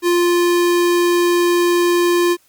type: tone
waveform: square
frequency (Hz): 349.2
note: F4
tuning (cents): 0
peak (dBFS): -13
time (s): 0.02-2.37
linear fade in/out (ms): 50
effects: white hiss -56 dBFS RMS until 2.48 s + Opus 48 kbps